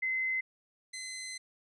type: tone pair in turn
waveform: sine / 15% pulse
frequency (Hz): 2054 / 2047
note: C7 / C7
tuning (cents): -33 / -38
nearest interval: unison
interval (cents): 5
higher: first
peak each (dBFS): -29 / -33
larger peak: first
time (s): 0.02-0.41 / 0.93-1.38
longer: second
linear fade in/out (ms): 10
effects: resampled to 24000 Hz